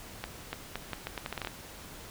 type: accelerating click train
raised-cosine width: 0.3 ms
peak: -18 dBFS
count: 12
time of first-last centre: 0.24-1.472 s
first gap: 290 ms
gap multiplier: 0.78
effects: pink hiss -47 dBFS RMS until 2.1 s